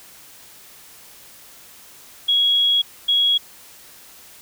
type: tone bursts at uneven times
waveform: sine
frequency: 3322 Hz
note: G#7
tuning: in tune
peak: -14 dBFS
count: 2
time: 2.28-2.82 / 3.08-3.38 s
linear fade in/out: 10 ms
effects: white hiss -45 dBFS RMS until 4.41 s